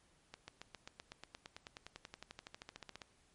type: accelerating click train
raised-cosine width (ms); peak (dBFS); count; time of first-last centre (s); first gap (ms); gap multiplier
0.2; -30; 29; 0.34-3.018; 140; 0.97
effects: pink hiss -71 dBFS RMS until 3.34 s + MP3 48 kbps